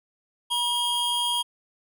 square tone pair together, 963 / 3239 Hz, B5 / G#7, -44 / -44 cents, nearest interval octave + major sixth, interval 2100 cents, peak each -29 / -25 dBFS, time 0.5-1.43 s, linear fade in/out 20 ms, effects none

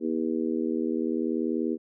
harmonic tone, 80.3 Hz, E2, 45 cents flat, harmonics 3 / 4 / 5 / 6, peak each -29 / -29 / -31 / -36 dBFS, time 0-1.78 s, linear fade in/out 50 ms, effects none

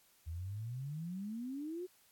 sine exponential sweep, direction up, 77.78 to 374.1 Hz, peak -39 dBFS, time 0.26-1.87 s, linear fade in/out 20 ms, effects white hiss -68 dBFS RMS until 2.11 s + AAC 64 kbps

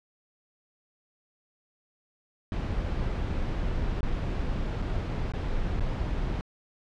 brown noise with dropouts, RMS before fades -29 dBFS, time 2.52-6.41 s, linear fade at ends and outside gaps 1 ms, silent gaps 4.007-4.03 / 4.819-4.823 / 5.32-5.336 / 5.797-5.806 s, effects low-pass 4000 Hz 12 dB/octave

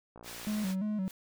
click train, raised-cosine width 1 ms, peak -35 dBFS, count 33, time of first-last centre 0.16-0.703 s, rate 58.9 Hz
pink high-pass noise, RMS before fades -45 dBFS, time 0.23-0.76 s, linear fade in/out 50 ms, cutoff 1400 Hz, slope 12 dB/octave
triangle tone with vibrato, 200 Hz, G3, 35 cents sharp, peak -28 dBFS, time 0.47-1.08 s, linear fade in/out 0 ms, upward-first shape square, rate 2.9 Hz, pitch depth 100 cents each way
white noise with exponential growth, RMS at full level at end -45 dBFS, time 1.03-1.11 s, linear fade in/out 1 ms, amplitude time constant 16 ms
effects none

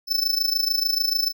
square tone with amplitude modulation, 5274 Hz, E8, in tune, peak -17 dBFS, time 0.07-1.33 s, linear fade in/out 50 ms, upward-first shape sine, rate 26.8 Hz, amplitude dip 80%, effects none

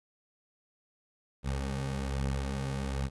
20% pulse beating tone pair, 66.6 / 67.8 Hz, C2 / C#2, +31 / -38 cents, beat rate 1.2 Hz, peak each -33 / -27 dBFS, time 1.43-3.1 s, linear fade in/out 50 ms, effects resampled to 24000 Hz + 11-bit

